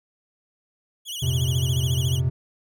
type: tone with vibrato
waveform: sawtooth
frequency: 3126 Hz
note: G7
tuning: 6 cents flat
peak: -27 dBFS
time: 1.05-2.21 s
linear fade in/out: 50 ms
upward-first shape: sine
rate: 14 Hz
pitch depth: 150 cents each way
type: chord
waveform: triangle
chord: F suspended fourth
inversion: none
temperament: equal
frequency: 87.31 / 116.54 / 130.81 Hz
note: F2 / Bb2 / C3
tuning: 0 / 0 / 0 cents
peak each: -24 / -26 / -20 dBFS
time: 1.22-2.3 s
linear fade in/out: 10 ms
effects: none